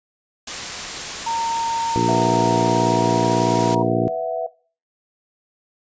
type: noise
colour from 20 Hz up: white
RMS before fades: -28 dBFS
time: 0.47-3.75 s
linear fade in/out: 5 ms
type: tone with pitch glide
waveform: sine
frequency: 919 to 949.2 Hz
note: A#5 to A#5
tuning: -25 to +31 cents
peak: -20 dBFS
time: 1.26-3.83 s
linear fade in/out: 10 ms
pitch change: +56 cents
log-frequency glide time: 2.06-3.28 s
type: harmonic tone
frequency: 58.27 Hz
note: A#1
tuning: in tune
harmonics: 2 / 3 / 4 / 5 / 6 / 7 / 8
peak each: -25 / -26 / -25 / -24 / -23 / -29 / -29 dBFS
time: 1.96-4.08 s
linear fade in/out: 0 ms
type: chord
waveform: sine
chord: B suspended fourth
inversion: none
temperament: equal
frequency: 493.9 / 659.3 / 740 Hz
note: B4 / E5 / F#5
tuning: 0 / 0 / 0 cents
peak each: -28 / -22 / -28 dBFS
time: 2.08-4.47 s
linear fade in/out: 10 ms
effects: noise-tail reverb RT60 0.4 s tail -20 dB re dry + resampled to 16000 Hz